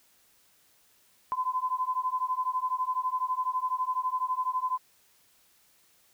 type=beating tone pair; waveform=sine; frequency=1013 / 1025 Hz; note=B5 / C6; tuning=+44 / -36 cents; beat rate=12 Hz; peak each=-30 dBFS; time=1.32-4.78 s; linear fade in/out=0 ms; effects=white hiss -64 dBFS RMS until 6.13 s